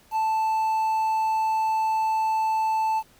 triangle tone with quantisation, 880 Hz, A5, in tune, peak -19 dBFS, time 0.11-3.03 s, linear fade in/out 50 ms, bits 8, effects pink hiss -57 dBFS RMS until 3.19 s

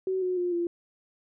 sine tone with pitch steps, 376.9 / 365.7 / 354.9 / 344.4 Hz, F#4 / F#4 / F4 / F4, +32 / -20 / +28 / -24 cents, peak -25 dBFS, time 0.07-0.67 s, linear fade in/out 2 ms, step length 150 ms, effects none

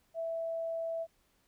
sine tone, 659.3 Hz, E5, in tune, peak -33 dBFS, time 0.14-1.07 s, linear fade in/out 50 ms, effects pink hiss -72 dBFS RMS until 1.47 s

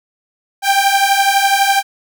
sawtooth beating tone pair, 784 / 796 Hz, G5 / G5, 0 / +26 cents, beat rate 12 Hz, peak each -10 dBFS, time 0.62-1.83 s, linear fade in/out 50 ms, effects none

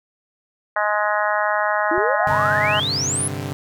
harmonic tone, 209.6 Hz, G#3, 16 cents sharp, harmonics 3 / 4 / 5 / 6 / 7 / 8 / 9, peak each -23 / -24 / -25 / -26 / -26 / -27 / -28 dBFS, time 0.76-2.8 s, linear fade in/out 5 ms
sine exponential sweep, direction up, 314.8 to 11120 Hz, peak -20 dBFS, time 1.91-3.28 s, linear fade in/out 5 ms
clicks, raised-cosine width 5 ms, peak -24 dBFS, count 2, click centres 1.98 / 2.312 s
sawtooth chord, G suspended fourth, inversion none, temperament equal, 98 / 130.81 / 146.83 Hz, G2 / C3 / D3, 0 / 0 / 0 cents, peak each -26 dBFS, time 2.27-3.53 s, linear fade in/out 0 ms
effects none

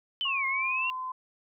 sine exponential two-way sweep, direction down then up, 3100 to 2112 to 2785 Hz, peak -27 dBFS, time 0.21-0.9 s, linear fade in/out 0 ms, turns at 0.46 s
sine tone with pitch glide, 1088 to 1026.9 Hz, C#6 to C6, -33 to -33 cents, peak -32 dBFS, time 0.25-1.12 s, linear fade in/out 5 ms, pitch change -100 cents, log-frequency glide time 0.36-0.88 s
effects none

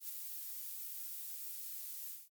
violet noise with ADSR envelope, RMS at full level -41 dBFS, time 0-2.29 s, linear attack 90 ms, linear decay 7 ms, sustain -4 dB, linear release 190 ms, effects Opus 48 kbps

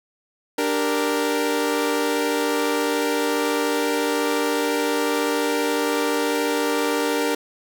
sawtooth chord, G minor, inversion second, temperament equal, 293.7 / 392 / 466.2 Hz, D4 / G4 / Bb4, 0 / 0 / 0 cents, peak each -20 / -24 / -19 dBFS, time 0.58-7.35 s, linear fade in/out 5 ms, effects none

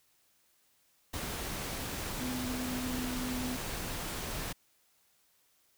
sine tone in noise, 251.4 Hz, B3, 31 cents sharp, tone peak -35 dBFS, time 2.2-3.57 s, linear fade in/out 10 ms, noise pink, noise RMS -38 dBFS, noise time 1.13-4.53 s, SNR 0 dB, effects white hiss -70 dBFS RMS until 5.77 s

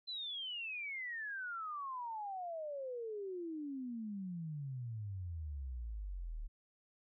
sine exponential sweep, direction down, 4100 to 36 Hz, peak -40 dBFS, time 0.07-6.48 s, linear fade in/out 20 ms, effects none

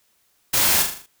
white noise with echo, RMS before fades -19 dBFS, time 0.53-0.83 s, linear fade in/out 10 ms, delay 39 ms, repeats 6, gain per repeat -5 dB, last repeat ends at 1.064 s, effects white hiss -64 dBFS RMS until 1.2 s

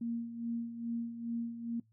sine tone with tremolo, 233.1 Hz, A#3, in tune, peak -32 dBFS, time 0.01-1.8 s, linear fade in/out 5 ms, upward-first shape sine, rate 2.4 Hz, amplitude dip 65%, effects noise-tail reverb RT60 0.1 s tail -18 dB re dry + added 111 Hz sine -66 dBFS peak until 1.92 s

